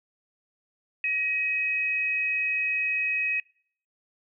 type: tone pair together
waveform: sine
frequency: 1897.2 / 2535 Hz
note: A#6 / D#7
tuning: +30 / +32 cents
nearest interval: perfect fourth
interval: 502 cents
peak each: -34 / -24 dBFS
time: 1.04-3.4 s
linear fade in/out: 2 ms
effects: noise-tail reverb RT60 0.6 s tail -26 dB re dry